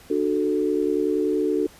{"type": "chord", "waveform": "sine", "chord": "D major", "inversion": "none", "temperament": "equal with one note detuned", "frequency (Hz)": [298.8, 370, 440], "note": ["D4", "F#4", "A4"], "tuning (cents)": [30, 0, 0], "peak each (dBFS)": -24, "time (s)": [0.1, 1.67], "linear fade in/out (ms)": 5, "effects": ["pink hiss -49 dBFS RMS until 1.79 s", "resampled to 32000 Hz"]}